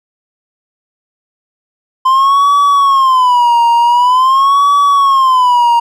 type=tone with vibrato; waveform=triangle; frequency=1034 Hz; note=C6; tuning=21 cents flat; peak=-4 dBFS; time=2.05-5.8 s; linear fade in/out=10 ms; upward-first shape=sine; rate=0.46 Hz; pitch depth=170 cents each way; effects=none